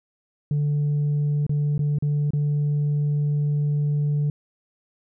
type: tone with dropouts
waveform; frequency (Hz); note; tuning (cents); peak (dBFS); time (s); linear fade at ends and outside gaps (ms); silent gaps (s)
sine; 146.7; D3; -2; -17; 0.51-4.3; 2; 1.466-1.494 / 1.779-1.792 / 1.986-2.024 / 2.306-2.334
effects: tanh soft clip ceiling -18 dBFS